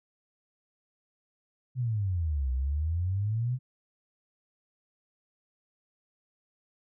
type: exponential two-way sweep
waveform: sine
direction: down then up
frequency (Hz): 130.81 to 62.6 to 130.81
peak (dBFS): -26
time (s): 1.75-3.59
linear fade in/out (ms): 50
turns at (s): 2.52
effects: none